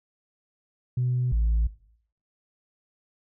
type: tone pair in turn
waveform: sine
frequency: 124.9 / 55.64 Hz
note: B2 / A1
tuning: +20 / +20 cents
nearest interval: octave + major second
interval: 1400 cents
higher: first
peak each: -21 / -18 dBFS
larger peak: second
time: 0.97-1.32 / 1.32-1.67 s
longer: neither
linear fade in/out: 5 ms
effects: noise-tail reverb RT60 0.6 s tail -19 dB re dry + tanh soft clip ceiling -18 dBFS